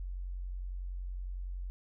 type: tone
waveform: sine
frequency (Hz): 45.4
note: F#1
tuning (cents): -32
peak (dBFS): -36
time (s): 0-1.7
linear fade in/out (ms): 0
effects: none